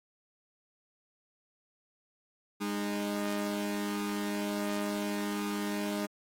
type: tone pair together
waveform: sawtooth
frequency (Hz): 204.9 / 307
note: G#3 / D#4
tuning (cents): -23 / -23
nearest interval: perfect fifth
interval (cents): 700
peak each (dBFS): -29 / -32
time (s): 2.6-6.07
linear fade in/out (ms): 20
effects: AAC 64 kbps